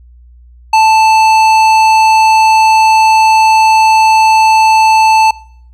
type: tone with tanh clipping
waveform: sine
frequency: 880 Hz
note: A5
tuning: in tune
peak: -6 dBFS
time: 0.73-5.31 s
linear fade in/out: 5 ms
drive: 15 dB
effects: noise-tail reverb RT60 0.6 s tail -22 dB re dry + added 60 Hz sine -36 dBFS peak until 5.73 s